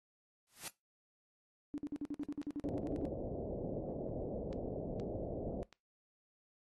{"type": "noise with exponential growth", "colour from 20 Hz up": "white", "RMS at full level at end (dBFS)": -40, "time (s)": [0.47, 0.68], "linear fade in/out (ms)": 1, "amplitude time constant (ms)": 45}
{"type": "tone bursts", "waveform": "sine", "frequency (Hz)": 291.4, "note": "D4", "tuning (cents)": -13, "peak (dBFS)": -36, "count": 15, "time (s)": [1.74, 3.053], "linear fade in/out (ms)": 0, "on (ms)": 39, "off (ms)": 52}
{"type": "clicks", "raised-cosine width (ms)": 0.2, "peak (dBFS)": -37, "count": 4, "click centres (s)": [2.429, 4.529, 4.999, 5.727]}
{"type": "low-pass noise", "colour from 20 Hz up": "white", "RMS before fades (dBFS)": -41, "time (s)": [2.64, 5.63], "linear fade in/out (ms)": 0, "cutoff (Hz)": 630, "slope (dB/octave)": 48}
{"effects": ["noise-tail reverb RT60 0.2 s tail -20 dB re dry", "AAC 32 kbps"]}